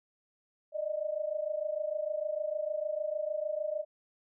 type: tone pair together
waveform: sine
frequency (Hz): 596.4 / 623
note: D5 / D#5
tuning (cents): +27 / +2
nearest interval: minor second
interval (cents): 75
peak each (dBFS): -34 / -34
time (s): 0.72-3.85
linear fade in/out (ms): 50
effects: none